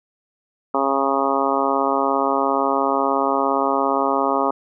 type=harmonic tone; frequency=137.1 Hz; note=C#3; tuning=19 cents flat; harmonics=2 / 3 / 4 / 5 / 6 / 7 / 8 / 9; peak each=-25 / -25 / -25 / -25 / -25 / -25 / -25 / -25 dBFS; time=0.74-4.51 s; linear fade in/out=5 ms; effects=none